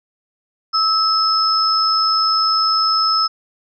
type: tone pair together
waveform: sine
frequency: 1300 / 5200 Hz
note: E6 / E8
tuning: -24 / -24 cents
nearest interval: 2 octaves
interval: 2400 cents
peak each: -16 dBFS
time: 0.73-3.28 s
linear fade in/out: 20 ms
effects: none